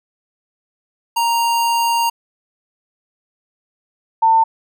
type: tone pair in turn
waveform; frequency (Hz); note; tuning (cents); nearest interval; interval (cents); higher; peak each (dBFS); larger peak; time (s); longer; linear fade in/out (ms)
square / sine; 932.3 / 899.4; A#5 / A5; 0 / +38; minor second; 62; first; -15 / -9; second; 1.16-2.1 / 4.22-4.44; first; 10
effects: none